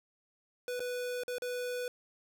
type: tone with dropouts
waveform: square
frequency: 493.9 Hz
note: B4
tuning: in tune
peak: -35 dBFS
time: 0.68-1.88 s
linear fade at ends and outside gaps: 1 ms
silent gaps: 0.795-0.803 / 1.235-1.28 / 1.383-1.421 s
effects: none